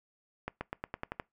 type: accelerating click train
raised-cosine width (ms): 0.5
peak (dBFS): -20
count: 8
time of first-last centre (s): 0.48-1.198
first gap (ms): 130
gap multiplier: 0.92
effects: noise-tail reverb RT60 0.2 s tail -23 dB re dry